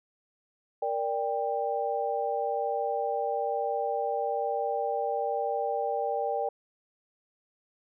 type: chord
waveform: sine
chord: G minor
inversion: first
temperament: equal with one note detuned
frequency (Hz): 466.2 / 587.3 / 791.7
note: Bb4 / D5 / G5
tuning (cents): 0 / 0 / +17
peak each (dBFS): -32 / -32 / -30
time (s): 0.82-6.49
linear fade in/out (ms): 5
effects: none